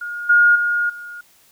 sine tone with level steps, 1428 Hz, F6, 38 cents sharp, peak -25 / -9 / -16 / -31 dBFS, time 0.01-1.21 s, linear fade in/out 5 ms, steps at 0.29 / 0.55 / 0.89 s, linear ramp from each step 10 ms, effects white hiss -54 dBFS RMS until 1.51 s

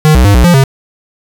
square tone with pitch steps, 154.2 / 62.6 / 101.2 / 60.8 / 174.6 / 135 Hz, D#3 / B1 / G#2 / B1 / F3 / C#3, -15 / +24 / -44 / -26 / 0 / -45 cents, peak -4 dBFS, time 0.05-0.638 s, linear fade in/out 0 ms, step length 98 ms, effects none

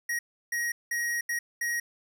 square tone bursts at uneven times, 1891 Hz, A#6, 24 cents sharp, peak -28 dBFS, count 5, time 0.09-0.19 / 0.52-0.72 / 0.91-1.21 / 1.29-1.39 / 1.61-1.8 s, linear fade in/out 5 ms, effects none

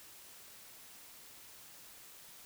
silence, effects white hiss -55 dBFS RMS until 2.45 s

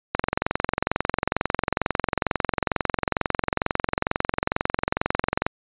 click train, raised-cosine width 0.5 ms, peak -5 dBFS, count 119, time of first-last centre 0.15-5.465 s, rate 22.2 Hz, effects resampled to 8000 Hz

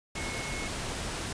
sine tone in noise, 2183 Hz, C#7, 27 cents flat, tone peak -39 dBFS, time 0.16-0.68 s, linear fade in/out 5 ms, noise pink, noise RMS -35 dBFS, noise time 0.15-1.33 s, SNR -7 dB, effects resampled to 22050 Hz

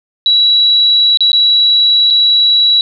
sine tone with dropouts, 3910 Hz, B7, 18 cents flat, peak -6 dBFS, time 0.26-2.81 s, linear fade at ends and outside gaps 1 ms, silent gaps 1.173-1.206 / 1.318-1.33 / 2.103-2.107 s, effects none

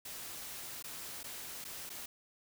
white noise with dropouts, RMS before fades -45 dBFS, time 0.05-2.06 s, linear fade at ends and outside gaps 5 ms, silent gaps 0.826-0.84 / 1.232-1.24 / 1.643-1.649 / 1.894-1.9 s, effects none

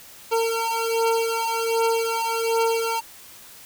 25% pulse beating tone pair, 455.1 / 456.4 Hz, A#4 / A#4, -42 / -37 cents, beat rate 1.3 Hz, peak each -20 dBFS, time 0.31-3.01 s, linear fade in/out 20 ms, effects white hiss -45 dBFS RMS until 3.65 s

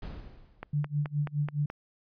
brown noise with exponential decay, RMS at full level -34 dBFS, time 0.02-0.85 s, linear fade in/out 5 ms, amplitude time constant 180 ms
click train, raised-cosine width 0.5 ms, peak -22 dBFS, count 6, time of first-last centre 0.63-1.701 s, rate 4.67 Hz
sine tone with tremolo, 146.83 Hz, D3, in tune, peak -24 dBFS, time 0.73-1.66 s, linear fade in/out 5 ms, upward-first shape sine, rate 4.8 Hz, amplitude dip 95%
effects resampled to 11025 Hz

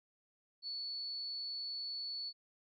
sine tone, 4435 Hz, C#8, in tune, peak -39 dBFS, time 0.62-2.33 s, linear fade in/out 50 ms, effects none

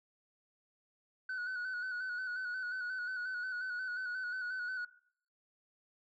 sine tone with vibrato, 1487 Hz, F#6, 8 cents sharp, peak -34 dBFS, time 1.29-4.85 s, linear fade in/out 5 ms, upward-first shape square, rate 5.6 Hz, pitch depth 36 cents each way, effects noise-tail reverb RT60 0.6 s tail -20 dB re dry + tanh soft clip ceiling -35 dBFS

